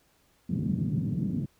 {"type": "band-pass noise", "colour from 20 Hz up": "pink", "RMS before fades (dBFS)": -29, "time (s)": [0.49, 1.46], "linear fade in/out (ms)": 10, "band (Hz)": [130, 220], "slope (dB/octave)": 24, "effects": ["pink hiss -66 dBFS RMS until 1.59 s"]}